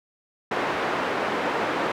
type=band-pass noise; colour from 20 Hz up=pink; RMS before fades=-26 dBFS; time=0.51-1.92 s; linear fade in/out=5 ms; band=350 to 1800 Hz; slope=12 dB/octave; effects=none